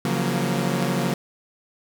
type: chord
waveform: sawtooth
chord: Gb major seventh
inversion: second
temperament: equal with one note detuned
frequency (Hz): 138.59 / 172.11 / 185 / 233.1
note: Db3 / F3 / Gb3 / Bb3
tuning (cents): 0 / -25 / 0 / 0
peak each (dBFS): -23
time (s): 0.05-1.14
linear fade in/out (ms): 2
effects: none